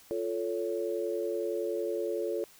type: chord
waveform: sine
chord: F augmented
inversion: none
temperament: equal with one note detuned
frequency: 349.2 / 440 / 560.2 Hz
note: F4 / A4 / C#5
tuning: 0 / 0 / +18 cents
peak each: -34 / -33 / -35 dBFS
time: 0.11-2.44 s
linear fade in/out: 0 ms
effects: white hiss -57 dBFS RMS until 2.59 s